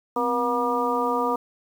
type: harmonic tone with a mistuned harmonic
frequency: 240.3 Hz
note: B3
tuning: 47 cents flat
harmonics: 1 / 2 / 3 / 4 / 5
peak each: -29 / -26 / -30 / -26 / -27 dBFS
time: 0.16-1.36 s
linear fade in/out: 5 ms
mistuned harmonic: 1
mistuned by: +120 cents
effects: 8-bit